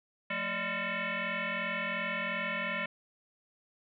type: tone with frequency modulation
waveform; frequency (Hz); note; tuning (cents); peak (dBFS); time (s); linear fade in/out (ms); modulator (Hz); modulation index
sine; 221.9; A3; +15; -31; 0.3-2.86; 5; 401; 6.3
effects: none